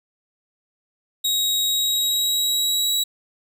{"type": "tone with pitch glide", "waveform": "sawtooth", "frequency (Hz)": [3800, 3884], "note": ["A#7", "B7"], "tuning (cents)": [33, -30], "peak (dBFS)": -16, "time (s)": [1.24, 3.04], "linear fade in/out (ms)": 10, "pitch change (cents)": 37, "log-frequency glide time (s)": [1.67, 2.93], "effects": []}